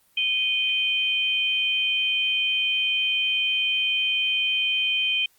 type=tone pair together; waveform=sine; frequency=2476 / 3120 Hz; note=D#7 / G7; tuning=-9 / -9 cents; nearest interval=major third; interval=400 cents; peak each=-24 / -23 dBFS; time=0.17-5.26 s; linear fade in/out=5 ms; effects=white hiss -62 dBFS RMS until 5.38 s + Opus 32 kbps